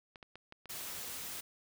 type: clicks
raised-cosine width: 0.3 ms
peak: -33 dBFS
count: 7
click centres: 0.158 / 0.228 / 0.356 / 0.524 / 0.657 / 0.809 / 0.886 s
type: noise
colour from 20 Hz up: white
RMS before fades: -43 dBFS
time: 0.69-1.41 s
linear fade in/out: 10 ms
effects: none